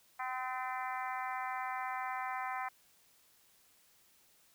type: harmonic tone with a mistuned harmonic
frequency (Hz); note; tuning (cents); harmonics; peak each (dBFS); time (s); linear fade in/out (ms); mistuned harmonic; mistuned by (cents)
256; C4; -38; 3 / 4 / 5 / 6 / 7 / 8 / 9; -40 / -41 / -44 / -48 / -47 / -46 / -52; 0.19-2.69; 10; 9; +40
effects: white hiss -67 dBFS RMS until 4.54 s

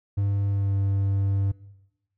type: tone with pitch glide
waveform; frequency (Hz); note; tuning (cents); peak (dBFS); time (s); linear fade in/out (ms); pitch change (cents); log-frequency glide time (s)
triangle; 100 to 98.45; G2 to G2; +35 to +8; -19; 0.17-1.52; 10; -27; 0.5-0.73
effects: noise-tail reverb RT60 1.0 s tail -20 dB re dry

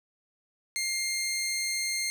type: tone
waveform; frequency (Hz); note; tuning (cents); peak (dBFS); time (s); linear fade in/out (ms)
15% pulse; 2116; C7; +19; -22; 0.76-2.1; 0
effects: none

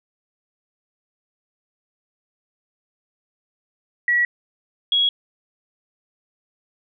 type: tone pair in turn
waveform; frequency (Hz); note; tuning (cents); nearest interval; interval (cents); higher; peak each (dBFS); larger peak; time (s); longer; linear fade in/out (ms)
sine; 1929 / 3323; B6 / G#7; -41 / 0; major sixth; 941; second; -15; neither; 4.08-4.25 / 4.92-5.09; neither; 2
effects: none

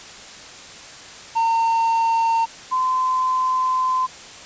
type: tone pair in turn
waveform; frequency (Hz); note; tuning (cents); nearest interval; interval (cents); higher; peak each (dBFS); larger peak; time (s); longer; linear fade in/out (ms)
triangle / sine; 912 / 1027.9; A#5 / C6; -38 / -31; major second; 207; second; -14 / -17; first; 1.35-2.46 / 2.71-4.07; second; 20
effects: white hiss -39 dBFS RMS until 4.45 s + resampled to 16000 Hz

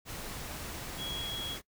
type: tone in noise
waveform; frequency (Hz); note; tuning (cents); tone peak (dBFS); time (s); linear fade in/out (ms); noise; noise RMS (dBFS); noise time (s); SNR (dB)
sine; 3322; G#7; 0; -36; 0.97-1.58; 50; pink; -41; 0.05-1.62; +2
effects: noise-tail reverb RT60 0.1 s tail -21 dB re dry

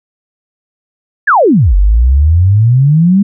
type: exponential two-way sweep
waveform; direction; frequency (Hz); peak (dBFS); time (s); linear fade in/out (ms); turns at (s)
sine; down then up; 1811 to 45.62 to 205.7; -4; 1.27-3.23; 10; 1.75
effects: none

